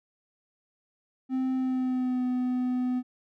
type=tone with pitch glide; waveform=triangle; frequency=260 to 251.1 Hz; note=C4 to B3; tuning=-11 to +29 cents; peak=-23 dBFS; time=1.29-3.03 s; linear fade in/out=50 ms; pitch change=-60 cents; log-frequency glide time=1.55-2.24 s; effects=none